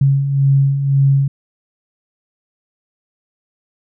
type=beating tone pair; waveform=sine; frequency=136.3 / 138.2 Hz; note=C#3 / C#3; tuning=-29 / -5 cents; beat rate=1.9 Hz; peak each=-19 / -11 dBFS; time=0.01-1.28 s; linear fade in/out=5 ms; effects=none